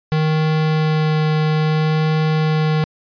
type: tone with vibrato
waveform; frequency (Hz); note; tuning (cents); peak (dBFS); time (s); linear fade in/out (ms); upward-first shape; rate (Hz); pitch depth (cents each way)
square; 155.56; D#3; 0; -15; 0.12-2.84; 0; sine; 0.61; 8
effects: resampled to 11025 Hz